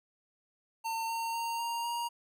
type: tone with pitch steps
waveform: square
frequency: 905 / 914.5 / 924 / 933.7 / 943.4 Hz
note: A5 / A#5 / A#5 / A#5 / A#5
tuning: +48 / -33 / -16 / +3 / +20 cents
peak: -33 dBFS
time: 0.84-2.09 s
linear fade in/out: 20 ms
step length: 250 ms
effects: none